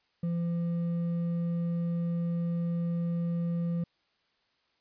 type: tone with hard clipping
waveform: sine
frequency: 170.4 Hz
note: F3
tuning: 42 cents flat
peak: -29 dBFS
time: 0.23-3.84 s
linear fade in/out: 5 ms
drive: 4 dB
effects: white hiss -72 dBFS RMS until 4.8 s + resampled to 11025 Hz